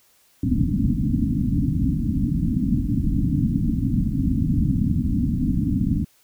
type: low-pass noise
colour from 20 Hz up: white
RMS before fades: -21 dBFS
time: 0.43-6.05 s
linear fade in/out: 5 ms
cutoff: 290 Hz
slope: 96 dB/octave
effects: white hiss -59 dBFS RMS until 6.23 s